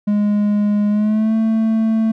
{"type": "tone with pitch glide", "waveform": "triangle", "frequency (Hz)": [207.2, 222.1], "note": ["G#3", "A3"], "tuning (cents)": [-4, 16], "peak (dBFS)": -11, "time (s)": [0.07, 2.12], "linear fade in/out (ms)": 10, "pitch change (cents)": 120, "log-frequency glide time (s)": [0.89, 1.35], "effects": []}